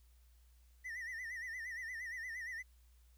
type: tone with vibrato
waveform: triangle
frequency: 1908 Hz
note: A#6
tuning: 40 cents sharp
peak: -40 dBFS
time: 0.84-2.63 s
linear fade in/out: 20 ms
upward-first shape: sine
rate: 8.6 Hz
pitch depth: 110 cents each way
effects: added 60 Hz sine -62 dBFS peak until 3.17 s + white hiss -75 dBFS RMS until 3.17 s